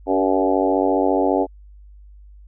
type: harmonic tone with a mistuned harmonic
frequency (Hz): 94.6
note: F#2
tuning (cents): +39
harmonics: 3 / 4 / 5 / 6 / 7 / 8 / 9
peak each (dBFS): -21 / -22 / -23 / -24 / -24 / -25 / -26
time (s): 0.06-1.47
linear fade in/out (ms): 50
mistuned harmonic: 4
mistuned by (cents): +18
effects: added 50 Hz sine -41 dBFS peak until 2.47 s